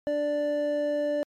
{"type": "tone pair together", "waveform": "triangle", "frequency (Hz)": [293.7, 587], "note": ["D4", "D5"], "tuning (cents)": [0, -1], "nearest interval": "octave", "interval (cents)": 1199, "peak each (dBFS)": [-30, -23], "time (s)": [0.07, 1.23], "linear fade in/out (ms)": 0, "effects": ["MP3 64 kbps"]}